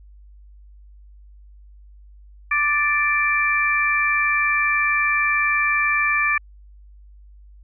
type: harmonic tone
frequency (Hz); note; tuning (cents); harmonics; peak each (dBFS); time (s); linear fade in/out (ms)
587.3; D5; 0; 2 / 3 / 4; -23 / -21 / -20; 2.51-6.38; 5
effects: added 50 Hz sine -43 dBFS peak until 7.63 s